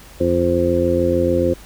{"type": "harmonic tone", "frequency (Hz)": 86.9, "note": "F2", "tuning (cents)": -8, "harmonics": [1, 2, 3, 4, 5, 6], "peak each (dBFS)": [-23, -26, -22, -19, -28, -18], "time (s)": [0.2, 1.54], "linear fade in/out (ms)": 10, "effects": ["added 50 Hz sine -43 dBFS peak until 1.65 s", "pink hiss -43 dBFS RMS until 1.65 s"]}